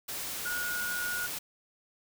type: tone in noise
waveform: sine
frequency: 1446 Hz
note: F#6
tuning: 40 cents flat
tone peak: -32 dBFS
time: 0.45-1.27 s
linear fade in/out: 10 ms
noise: white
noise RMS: -37 dBFS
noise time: 0.08-1.39 s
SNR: +2 dB
effects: none